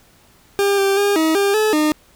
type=tone with pitch steps; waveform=40% pulse; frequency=400.3 / 392.9 / 405 / 318.4 / 400 / 430.8 / 304.9 Hz; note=G4 / G4 / G#4 / D#4 / G4 / A4 / D#4; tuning=+36 / +4 / -43 / +40 / +35 / -37 / -35 cents; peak=-13 dBFS; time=0.59-1.92 s; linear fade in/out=0 ms; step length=190 ms; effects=pink hiss -52 dBFS RMS until 2.15 s